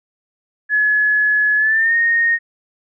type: tone with pitch glide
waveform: sine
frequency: 1700 to 1853.9 Hz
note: G#6 to A#6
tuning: +40 to -10 cents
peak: -12 dBFS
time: 0.69-2.39 s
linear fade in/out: 50 ms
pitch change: +150 cents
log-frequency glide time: 1.57-1.95 s
effects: none